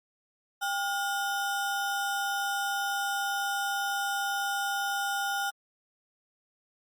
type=ring-modulated tone; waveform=square; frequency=1112 Hz; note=C#6; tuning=5 cents sharp; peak=-26 dBFS; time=0.61-5.51 s; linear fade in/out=20 ms; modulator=315 Hz; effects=Opus 48 kbps